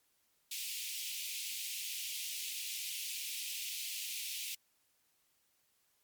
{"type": "high-pass noise", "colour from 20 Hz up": "pink", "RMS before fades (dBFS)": -41, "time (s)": [0.51, 4.55], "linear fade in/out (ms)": 5, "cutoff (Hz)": 2400, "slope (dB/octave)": 48, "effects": ["white hiss -75 dBFS RMS until 6.03 s", "MP3 96 kbps"]}